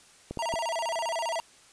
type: clicks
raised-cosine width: 2 ms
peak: -21 dBFS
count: 3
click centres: 0.31 / 0.373 / 0.539 s
type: tone with vibrato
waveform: square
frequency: 784 Hz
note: G5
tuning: in tune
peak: -29 dBFS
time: 0.39-1.4 s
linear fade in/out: 0 ms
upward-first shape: square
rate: 15 Hz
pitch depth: 300 cents each way
effects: white hiss -56 dBFS RMS until 1.72 s + resampled to 22050 Hz